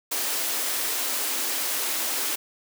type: high-pass noise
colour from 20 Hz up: white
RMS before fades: -27 dBFS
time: 0.11-2.36 s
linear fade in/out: 10 ms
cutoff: 240 Hz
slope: 96 dB/octave
effects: none